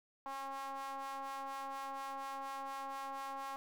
square ring-modulated tone, 135.7 Hz, C#3, 36 cents flat, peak -39 dBFS, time 0.26-3.56 s, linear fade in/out 0 ms, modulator 952 Hz, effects none

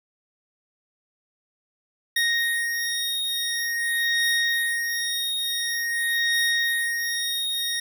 25% pulse beating tone pair, 1864.7 / 1865.17 Hz, A#6 / A#6, 0 / 0 cents, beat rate 0.47 Hz, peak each -22 dBFS, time 2.16-7.8 s, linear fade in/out 5 ms, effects none

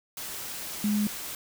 sine tone in noise, 208.9 Hz, G#3, 10 cents sharp, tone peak -23 dBFS, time 0.84-1.07 s, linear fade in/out 2 ms, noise white, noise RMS -37 dBFS, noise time 0.17-1.35 s, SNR +11 dB, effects none

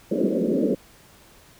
pink band-pass noise, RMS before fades -22 dBFS, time 0.11-0.75 s, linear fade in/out 10 ms, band 180 to 580 Hz, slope 96 dB/octave, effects pink hiss -52 dBFS RMS until 1.59 s

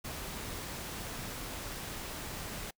pink noise, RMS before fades -41 dBFS, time 0.04-2.71 s, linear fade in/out 10 ms, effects noise-tail reverb RT60 0.1 s tail -25 dB re dry

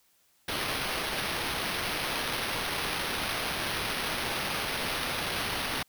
white noise with sample-and-hold, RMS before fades -32 dBFS, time 0.48-5.83 s, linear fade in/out 5 ms, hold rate 7350 Hz, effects white hiss -67 dBFS RMS until 5.88 s

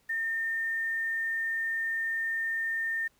sine tone with quantisation, 1815 Hz, A#6, 47 cents flat, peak -28 dBFS, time 0.09-3.08 s, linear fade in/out 10 ms, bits 9, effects pink hiss -68 dBFS RMS until 3.19 s

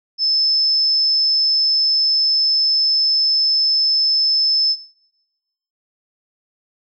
sine tone, 5250 Hz, E8, 8 cents flat, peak -14 dBFS, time 0.18-4.76 s, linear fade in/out 50 ms, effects noise-tail reverb RT60 1.0 s tail -19 dB re dry

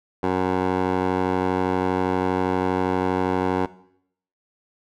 15% pulse tone with band-pass filter, 92.5 Hz, F#2, in tune, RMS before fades -22 dBFS, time 0.23-3.66 s, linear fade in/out 5 ms, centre 610 Hz, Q 1.3, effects noise-tail reverb RT60 0.7 s tail -18 dB re dry

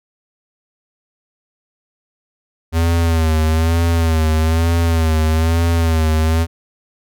square tone with vibrato, 81.4 Hz, E2, 21 cents flat, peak -13 dBFS, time 2.72-6.47 s, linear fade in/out 50 ms, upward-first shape sine, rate 1.1 Hz, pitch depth 61 cents each way, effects none

